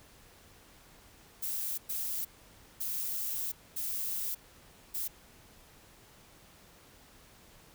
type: noise bursts at uneven times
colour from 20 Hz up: violet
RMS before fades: -35 dBFS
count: 5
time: 1.42-1.78 / 1.89-2.25 / 2.8-3.52 / 3.76-4.35 / 4.94-5.08 s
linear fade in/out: 10 ms
effects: pink hiss -58 dBFS RMS until 7.74 s